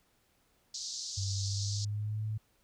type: band-pass noise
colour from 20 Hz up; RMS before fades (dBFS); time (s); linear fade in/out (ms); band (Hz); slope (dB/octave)
pink; -40; 0.74-1.85; 5; 4200 to 6800; 48
type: tone with pitch glide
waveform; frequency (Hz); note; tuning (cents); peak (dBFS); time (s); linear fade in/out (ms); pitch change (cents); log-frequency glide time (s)
sine; 98 to 108.11; G2 to A2; 0 to -30; -32; 1.17-2.38; 10; +170; 1.4-2.24
effects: pink hiss -71 dBFS RMS until 2.63 s